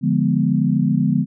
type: chord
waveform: sine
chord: D diminished seventh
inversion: none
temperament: equal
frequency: 146.83 / 174.61 / 207.7 / 246.9 Hz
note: D3 / F3 / Ab3 / Cb4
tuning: 0 / 0 / 0 / 0 cents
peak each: -20 dBFS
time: 0.01-1.26 s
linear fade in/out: 50 ms
effects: none